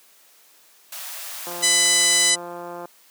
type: high-pass noise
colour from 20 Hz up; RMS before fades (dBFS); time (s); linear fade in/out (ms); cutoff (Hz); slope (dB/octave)
white; -34; 0.92-2.3; 5; 560; 96
type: click train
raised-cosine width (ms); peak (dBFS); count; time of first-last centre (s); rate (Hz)
1; -20; 242; 1.47-2.855; 174
type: harmonic tone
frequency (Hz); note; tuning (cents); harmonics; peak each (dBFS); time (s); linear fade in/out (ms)
1000; B5; +21; 2 / 3 / 4 / 5 / 6 / 7 / 8 / 9 / 10; -23 / -26 / -22 / -26 / -23 / -25 / -23 / -26 / -26; 1.62-2.36; 20
effects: white hiss -54 dBFS RMS until 3.1 s + high-pass 300 Hz 12 dB/octave